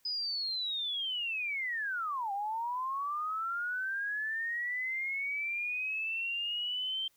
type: linear two-way sweep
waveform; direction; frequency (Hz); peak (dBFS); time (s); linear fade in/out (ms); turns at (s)
sine; down then up; 5030 to 780 to 3143; -32; 0.05-7.08; 5; 2.32
effects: white hiss -70 dBFS RMS until 7.16 s